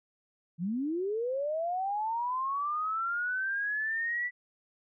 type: linear sweep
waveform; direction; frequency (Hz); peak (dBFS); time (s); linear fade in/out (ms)
sine; up; 157.3 to 1975.5; -29; 0.58-4.31; 50
effects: none